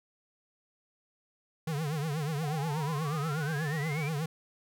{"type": "tone with vibrato", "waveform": "square", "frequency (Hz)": 151.7, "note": "D#3", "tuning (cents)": -44, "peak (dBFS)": -31, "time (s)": [1.67, 4.26], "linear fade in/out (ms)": 5, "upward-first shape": "triangle", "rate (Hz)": 8.3, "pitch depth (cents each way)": 170}
{"type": "exponential sweep", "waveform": "sine", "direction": "up", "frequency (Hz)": [717, 2394], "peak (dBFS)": -38, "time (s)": [2.43, 4.09], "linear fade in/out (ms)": 5}
{"effects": []}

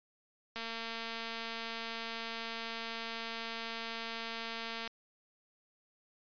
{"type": "click train", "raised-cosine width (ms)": 0.2, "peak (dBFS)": -23, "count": 985, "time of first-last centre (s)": [0.56, 4.876], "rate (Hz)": 228, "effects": ["resampled to 11025 Hz"]}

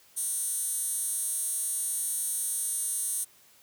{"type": "tone with high-pass filter", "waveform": "15% pulse", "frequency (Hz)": 370.6, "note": "F#4", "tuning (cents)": 3, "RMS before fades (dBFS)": -31, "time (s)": [0.16, 3.25], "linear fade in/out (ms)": 20, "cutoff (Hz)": 9400, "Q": 5.1, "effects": ["white hiss -59 dBFS RMS until 3.62 s", "high-pass 60 Hz 12 dB/octave"]}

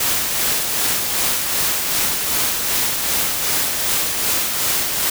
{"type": "noise with tremolo", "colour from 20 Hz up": "white", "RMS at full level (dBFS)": -18, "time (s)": [0, 5.1], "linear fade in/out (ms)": 5, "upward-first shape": "sine", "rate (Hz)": 2.6, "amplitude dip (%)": 35, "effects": []}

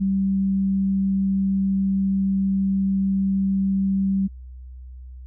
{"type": "tone", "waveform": "sine", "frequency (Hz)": 193.9, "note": "G3", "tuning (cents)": -19, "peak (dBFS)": -18, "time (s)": [0, 4.28], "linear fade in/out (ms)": 20, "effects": ["added 63 Hz sine -36 dBFS peak until 5.26 s"]}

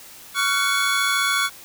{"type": "tone cluster", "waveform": "square", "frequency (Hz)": [1126, 1392, 1491, 2224, 3412], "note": ["C#6", "F6", "F#6", "C#7", "G#7"], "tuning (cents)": [27, -6, 13, 5, 46], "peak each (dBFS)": -26, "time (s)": [0.34, 1.5], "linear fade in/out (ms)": 50, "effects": ["white hiss -43 dBFS RMS until 1.64 s"]}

